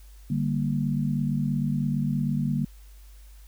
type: chord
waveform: sine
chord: G minor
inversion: second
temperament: equal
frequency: 146.83 / 196 / 233.1 Hz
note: D3 / G3 / Bb3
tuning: 0 / 0 / 0 cents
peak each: -26 / -29 / -28 dBFS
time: 0.3-2.65 s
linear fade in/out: 5 ms
effects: added 50 Hz sine -45 dBFS peak until 3.47 s + white hiss -59 dBFS RMS until 3.47 s